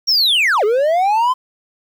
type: linear two-way sweep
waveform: triangle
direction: down then up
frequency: 5670 to 400.1 to 1043 Hz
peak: -10 dBFS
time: 0.07-1.34 s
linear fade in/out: 20 ms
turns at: 0.64 s
effects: 8-bit